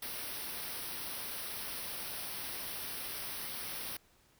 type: band-stop noise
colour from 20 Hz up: white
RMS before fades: -41 dBFS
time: 0.02-3.97 s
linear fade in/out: 5 ms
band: 5800 to 8800 Hz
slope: 96 dB/octave
effects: pink hiss -67 dBFS RMS until 4.39 s